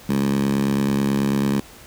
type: tone with high-pass filter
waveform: 10% pulse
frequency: 69.2 Hz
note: C#2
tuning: 2 cents flat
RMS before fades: -20 dBFS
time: 0.09-1.6 s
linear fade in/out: 5 ms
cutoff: 180 Hz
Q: 4.4
effects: pink hiss -44 dBFS RMS until 1.86 s